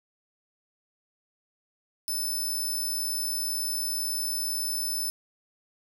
10% pulse tone, 5274 Hz, E8, in tune, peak -22 dBFS, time 2.08-5.1 s, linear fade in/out 0 ms, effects none

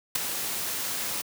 white noise with ADSR envelope, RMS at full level -21 dBFS, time 0.15-1.22 s, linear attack 8 ms, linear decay 6 ms, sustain -10 dB, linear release 10 ms, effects high-pass 100 Hz 12 dB/octave

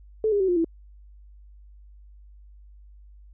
sine tone with pitch steps, 436 / 406.8 / 379.6 / 354.1 / 330.4 Hz, A4 / G#4 / F#4 / F4 / E4, -16 / -36 / +44 / +24 / +4 cents, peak -19 dBFS, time 0.24-0.645 s, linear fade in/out 2 ms, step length 81 ms, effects added 50 Hz sine -46 dBFS peak until 3.33 s

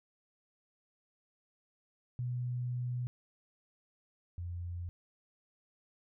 sine tone pair in turn, 123.47 / 87.31 Hz, B2 / F2, 0 / 0 cents, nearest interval tritone, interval 600 cents, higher first, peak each -33 / -37 dBFS, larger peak first, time 2.19-3.07 / 4.38-4.89 s, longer first, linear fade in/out 0 ms, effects none

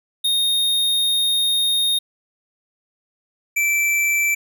square tone pair in turn, 3700 / 2331 Hz, A#7 / D7, -14 / -14 cents, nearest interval minor sixth, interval 800 cents, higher first, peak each -17 dBFS, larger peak neither, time 0.24-1.99 / 3.56-4.35 s, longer first, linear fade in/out 10 ms, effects none

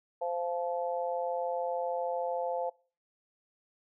harmonic tone, 173.3 Hz, F3, 13 cents flat, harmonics 3 / 4 / 5, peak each -33 / -35 / -37 dBFS, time 0.21-2.7 s, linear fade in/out 10 ms, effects noise-tail reverb RT60 0.4 s tail -24 dB re dry

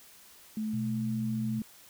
sine tone with pitch glide, 216.7 to 218.2 Hz, A3 to A3, -26 to -14 cents, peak -30 dBFS, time 0.57-1.62 s, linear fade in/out 2 ms, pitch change +12 cents, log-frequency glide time 0.84-0.95 s
sine tone, 123.47 Hz, B2, in tune, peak -34 dBFS, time 0.73-1.6 s, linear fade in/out 10 ms
effects white hiss -55 dBFS RMS until 1.89 s

